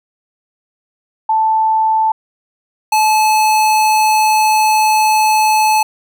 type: tone pair in turn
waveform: sine / square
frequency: 880 / 863.4 Hz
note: A5 / A5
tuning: 0 / -33 cents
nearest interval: unison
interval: 33 cents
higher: first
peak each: -10 dBFS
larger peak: neither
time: 1.29-2.12 / 2.92-5.83 s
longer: second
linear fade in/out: 5 ms
effects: none